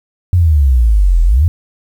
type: exponential two-way sweep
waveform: sine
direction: down then up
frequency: 92.6 to 39.91 to 92.6 Hz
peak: -6 dBFS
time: 0.33-1.48 s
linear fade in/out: 0 ms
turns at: 1.23 s
effects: 7-bit